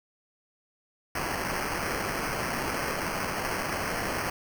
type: noise with sample-and-hold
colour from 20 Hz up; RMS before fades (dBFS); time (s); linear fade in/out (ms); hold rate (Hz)
violet; -31; 1.15-4.3; 5; 3675
effects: none